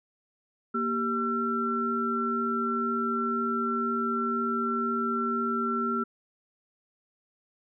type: tone cluster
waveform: sine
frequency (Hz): 234.7 / 391.6 / 1351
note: A#3 / G4 / E6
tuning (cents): +12 / -2 / +42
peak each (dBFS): -30 / -33 / -28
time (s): 0.74-6.04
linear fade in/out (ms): 10
effects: none